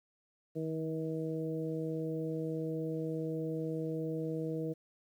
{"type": "harmonic tone with a mistuned harmonic", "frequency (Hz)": 159.8, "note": "D#3", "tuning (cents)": 47, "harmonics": [1, 2, 3, 4], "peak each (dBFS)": [-38, -38, -38, -48], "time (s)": [0.55, 4.74], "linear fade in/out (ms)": 20, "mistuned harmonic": 1, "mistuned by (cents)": -17, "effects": ["11-bit"]}